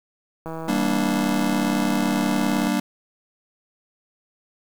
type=click train; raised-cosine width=1 ms; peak=-19 dBFS; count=360; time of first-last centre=0.46-2.676 s; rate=162 Hz
type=chord; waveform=square; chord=G minor; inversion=none; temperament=just; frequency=196 / 235.2 / 294 Hz; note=G3 / Bb3 / D4; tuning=0 / +16 / +2 cents; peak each=-25 dBFS; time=0.68-2.8 s; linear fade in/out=5 ms
effects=7-bit